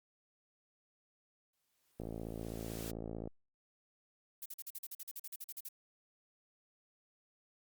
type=noise with exponential growth; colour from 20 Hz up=white; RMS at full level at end=-46 dBFS; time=1.53-2.91 s; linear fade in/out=5 ms; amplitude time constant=300 ms
type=click train; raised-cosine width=2 ms; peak=-29 dBFS; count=72; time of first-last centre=2-3.275 s; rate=55.7 Hz
type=noise bursts; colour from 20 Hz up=violet; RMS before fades=-44 dBFS; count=16; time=4.42-5.688 s; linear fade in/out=5 ms; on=38 ms; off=44 ms
effects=Opus 48 kbps